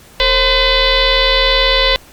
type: tone with frequency modulation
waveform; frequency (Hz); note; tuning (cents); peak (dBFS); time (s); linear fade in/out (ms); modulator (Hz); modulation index
sine; 2023; B6; +41; -9; 0.2-1.96; 0; 496; 4.3
effects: pink hiss -42 dBFS RMS until 2.12 s + Opus 48 kbps